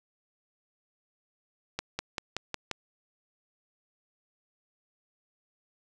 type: accelerating click train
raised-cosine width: 0.2 ms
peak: -14 dBFS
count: 6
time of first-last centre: 1.79-2.713 s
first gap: 200 ms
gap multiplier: 0.96
effects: none